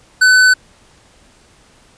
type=tone; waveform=square; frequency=1508 Hz; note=F#6; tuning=32 cents sharp; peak=-7 dBFS; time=0.21-0.54 s; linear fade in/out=10 ms; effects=pink hiss -49 dBFS RMS until 1.97 s + resampled to 22050 Hz